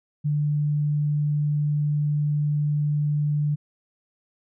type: tone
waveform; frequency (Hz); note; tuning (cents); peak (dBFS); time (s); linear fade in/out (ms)
sine; 148; D3; +14; -20; 0.24-3.56; 20
effects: none